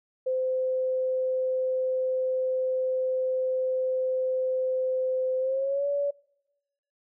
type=tone with pitch glide; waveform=sine; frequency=516 to 569.2 Hz; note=C5 to C#5; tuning=-24 to +46 cents; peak=-24 dBFS; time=0.26-6.11 s; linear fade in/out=10 ms; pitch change=+170 cents; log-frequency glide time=5.39-5.87 s; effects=noise-tail reverb RT60 1.0 s tail -26 dB re dry